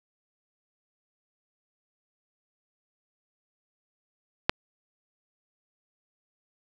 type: click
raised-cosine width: 0.3 ms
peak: -3 dBFS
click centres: 4.495 s
effects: none